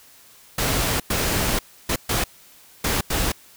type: noise bursts at uneven times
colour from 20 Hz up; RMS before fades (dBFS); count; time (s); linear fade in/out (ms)
pink; -22; 6; 0.58-1 / 1.1-1.59 / 1.89-1.96 / 2.09-2.24 / 2.84-3.01 / 3.1-3.32; 5
effects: white hiss -50 dBFS RMS until 3.56 s